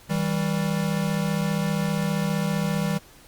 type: tone pair together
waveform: square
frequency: 160.88 / 196 Hz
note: E3 / G3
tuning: -42 / 0 cents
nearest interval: minor third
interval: 342 cents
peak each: -26 dBFS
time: 0.09-2.99 s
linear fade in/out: 20 ms
effects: pink hiss -51 dBFS RMS until 3.27 s + Opus 48 kbps